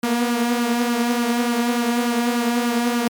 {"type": "tone with flanger", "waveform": "sawtooth", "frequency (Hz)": 238.5, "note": "A#3", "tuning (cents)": 40, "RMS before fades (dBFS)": -20, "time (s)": [0.03, 3.08], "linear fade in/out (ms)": 5, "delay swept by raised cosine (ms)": [0.66, 5.46], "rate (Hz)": 3.4, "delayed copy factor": 0.5, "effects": ["MP3 96 kbps"]}